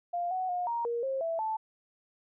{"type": "tone with pitch steps", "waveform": "sine", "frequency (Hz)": [699, 744, 716, 937, 471.2, 535, 661, 877], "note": ["F5", "F#5", "F5", "A#5", "A#4", "C5", "E5", "A5"], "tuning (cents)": [1, 9, 43, 9, 19, 38, 5, -6], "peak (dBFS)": -29, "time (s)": [0.13, 1.57], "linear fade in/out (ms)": 10, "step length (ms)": 180, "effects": []}